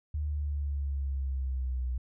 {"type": "linear sweep", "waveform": "sine", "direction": "down", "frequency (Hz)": [75.3, 61.74], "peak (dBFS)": -29, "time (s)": [0.14, 1.98], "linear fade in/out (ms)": 5, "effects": []}